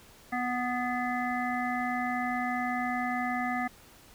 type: harmonic tone with a mistuned harmonic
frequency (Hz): 246.9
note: B3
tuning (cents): 0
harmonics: 1 / 3 / 5 / 7 / 8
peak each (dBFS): -33 / -32 / -37 / -38 / -37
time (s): 0.32-3.68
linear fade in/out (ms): 10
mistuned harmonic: 8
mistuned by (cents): +51
effects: pink hiss -55 dBFS RMS until 4.14 s